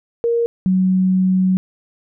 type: tone pair in turn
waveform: sine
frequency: 467.9 / 186.49 Hz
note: A#4 / F#3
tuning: +6 / +14 cents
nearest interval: octave + major third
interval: 1592 cents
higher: first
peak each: -14 / -12 dBFS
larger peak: second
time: 0.24-0.46 / 0.66-1.57 s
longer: second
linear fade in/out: 0 ms
effects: none